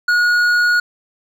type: tone with hard clipping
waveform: triangle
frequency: 1447 Hz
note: F#6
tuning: 39 cents flat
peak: -13 dBFS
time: 0.08-0.8 s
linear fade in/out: 5 ms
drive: 10 dB
effects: none